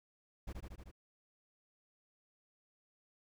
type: noise with echo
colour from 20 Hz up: brown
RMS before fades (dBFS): -42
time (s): 0.47-0.53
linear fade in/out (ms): 10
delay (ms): 77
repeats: 5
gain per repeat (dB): -2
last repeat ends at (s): 0.915
effects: none